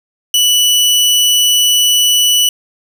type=tone; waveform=sawtooth; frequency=2960 Hz; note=F#7; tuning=in tune; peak=-5 dBFS; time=0.34-2.49 s; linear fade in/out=2 ms; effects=none